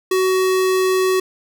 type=tone; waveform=square; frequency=374.5 Hz; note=F#4; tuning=21 cents sharp; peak=-15 dBFS; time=0.11-1.2 s; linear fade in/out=5 ms; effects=none